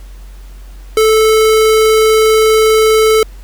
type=tone; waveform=square; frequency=437.6 Hz; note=A4; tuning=9 cents flat; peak=-7 dBFS; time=0.97-3.23 s; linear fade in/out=2 ms; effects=added 46 Hz sine -29 dBFS peak until 3.43 s + pink hiss -45 dBFS RMS until 3.43 s